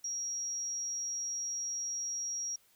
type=tone; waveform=sine; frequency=5660 Hz; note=F8; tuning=22 cents sharp; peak=-34 dBFS; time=0.04-2.56 s; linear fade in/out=5 ms; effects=white hiss -67 dBFS RMS until 2.75 s